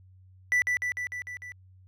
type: tone with echo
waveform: triangle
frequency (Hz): 1975.5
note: B6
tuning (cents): 0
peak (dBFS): -19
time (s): 0.52-0.62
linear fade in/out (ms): 0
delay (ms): 150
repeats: 6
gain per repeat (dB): -3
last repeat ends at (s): 1.52
effects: added 93 Hz sine -52 dBFS peak until 1.87 s